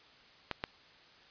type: clicks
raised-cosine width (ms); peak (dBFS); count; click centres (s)
0.3; -17; 2; 0.513 / 0.639
effects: white hiss -59 dBFS RMS until 1.3 s + resampled to 11025 Hz